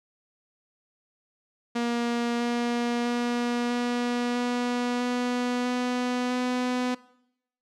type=tone with pitch steps; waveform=sawtooth; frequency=237 / 238.8 / 240.6 / 242.4 / 244.2 / 246.1 / 247.9 / 249.8 Hz; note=A#3 / A#3 / B3 / B3 / B3 / B3 / B3 / B3; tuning=+29 / +42 / -45 / -32 / -19 / -6 / +7 / +20 cents; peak=-21 dBFS; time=1.75-6.95 s; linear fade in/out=10 ms; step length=650 ms; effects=noise-tail reverb RT60 0.8 s tail -21 dB re dry + low-pass 6000 Hz 12 dB/octave